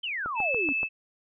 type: exponential sweep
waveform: sine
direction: down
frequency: 3180 to 255.2 Hz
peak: -29 dBFS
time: 0.03-0.73 s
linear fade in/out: 10 ms
type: click train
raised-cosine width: 1 ms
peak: -23 dBFS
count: 5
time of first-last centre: 0.26-0.831 s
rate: 7 Hz
type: tone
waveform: sine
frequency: 2619 Hz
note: E7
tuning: 12 cents flat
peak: -25 dBFS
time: 0.35-0.89 s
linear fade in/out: 50 ms
effects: none